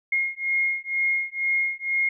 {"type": "beating tone pair", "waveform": "sine", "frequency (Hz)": [2144, 2146.1], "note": ["C7", "C7"], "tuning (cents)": [42, 43], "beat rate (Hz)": 2.1, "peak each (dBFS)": -25, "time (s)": [0.12, 2.09], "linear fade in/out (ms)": 5, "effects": []}